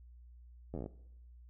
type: slowing click train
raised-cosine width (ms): 2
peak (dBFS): -28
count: 9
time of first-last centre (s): 0.74-0.861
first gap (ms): 11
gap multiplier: 1.09
effects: noise-tail reverb RT60 0.8 s tail -19 dB re dry + added 60 Hz sine -53 dBFS peak until 1.49 s